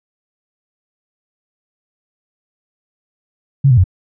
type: tone with pitch steps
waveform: sine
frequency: 137.9 / 124.3 / 92.2 Hz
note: C#3 / B2 / F#2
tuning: -9 / +12 / -6 cents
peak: -6 dBFS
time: 3.64-3.841 s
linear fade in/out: 10 ms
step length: 67 ms
effects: none